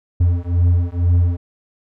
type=beating tone pair; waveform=triangle; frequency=86.3 / 88.4 Hz; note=F2 / F2; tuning=-20 / +22 cents; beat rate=2.1 Hz; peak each=-14 dBFS; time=0.2-1.37 s; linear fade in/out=10 ms; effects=none